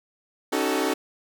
sawtooth chord, D# half-diminished seventh, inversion third, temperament equal with one note detuned, 277.2 / 311.1 / 376.7 / 440 Hz, C#4 / D#4 / F#4 / A4, 0 / 0 / +31 / 0 cents, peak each -24 dBFS, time 0.52-0.94 s, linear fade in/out 10 ms, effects none

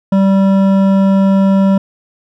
sine tone with hard clipping, 194.3 Hz, G3, 15 cents flat, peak -9 dBFS, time 0.12-1.78 s, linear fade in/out 5 ms, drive 11 dB, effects none

